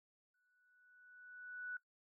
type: tone with exponential growth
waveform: sine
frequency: 1480 Hz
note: F#6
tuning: in tune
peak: -40 dBFS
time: 0.34-1.77 s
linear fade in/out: 5 ms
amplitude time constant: 310 ms
effects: noise-tail reverb RT60 0.1 s tail -18 dB re dry